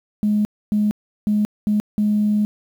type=tone bursts at uneven times; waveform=sine; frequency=209.7 Hz; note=G#3; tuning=17 cents sharp; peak=-14 dBFS; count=5; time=0.23-0.45 / 0.72-0.91 / 1.27-1.45 / 1.67-1.8 / 1.98-2.45 s; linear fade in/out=0 ms; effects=tanh soft clip ceiling -10 dBFS + 8-bit